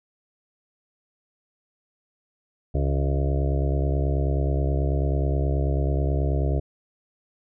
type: harmonic tone with a mistuned harmonic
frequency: 69.3 Hz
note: C#2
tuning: in tune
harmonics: 1 / 2 / 4 / 5 / 6 / 7 / 8 / 9 / 10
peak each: -22 / -26 / -34 / -34 / -34 / -39 / -38 / -36 / -39 dBFS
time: 2.74-6.6 s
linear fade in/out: 10 ms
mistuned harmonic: 10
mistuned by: -21 cents
effects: none